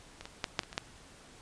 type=clicks; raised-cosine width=0.2 ms; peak=-25 / -25 / -13 / -10 / -27 / -26 / -13 dBFS; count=7; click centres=0.21 / 0.255 / 0.442 / 0.592 / 0.634 / 0.729 / 0.779 s; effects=pink hiss -55 dBFS RMS until 1.41 s + resampled to 22050 Hz